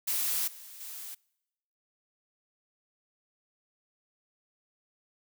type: noise with level steps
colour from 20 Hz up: blue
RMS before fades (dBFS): -30 / -48 / -42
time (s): 0.07-1.15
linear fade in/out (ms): 10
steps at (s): 0.47 / 0.8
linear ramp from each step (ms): 10
effects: noise-tail reverb RT60 0.9 s tail -26 dB re dry